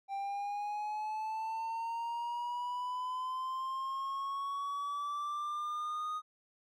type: linear sweep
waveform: triangle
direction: up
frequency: 784 to 1244.5 Hz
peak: -33 dBFS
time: 0.08-6.22 s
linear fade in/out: 50 ms
effects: none